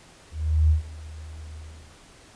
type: tone with ADSR envelope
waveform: sine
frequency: 77.78 Hz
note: D#2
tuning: in tune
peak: -14 dBFS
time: 0.31-1.97 s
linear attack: 390 ms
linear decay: 120 ms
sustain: -22 dB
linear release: 410 ms
effects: pink hiss -51 dBFS RMS until 2.35 s + resampled to 22050 Hz